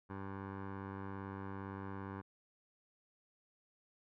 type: tone with low-pass filter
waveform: 15% pulse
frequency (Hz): 97.6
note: G2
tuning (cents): -7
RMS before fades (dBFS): -45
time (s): 0.09-2.22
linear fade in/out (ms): 20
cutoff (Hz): 1300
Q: 2.6
effects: none